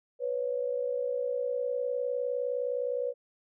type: tone pair together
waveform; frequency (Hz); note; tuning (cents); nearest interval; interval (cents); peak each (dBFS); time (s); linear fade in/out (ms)
sine; 495.5 / 555.2; B4 / C#5; +6 / +3; major second; 197; -30 / -33; 0.19-3.14; 50
effects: none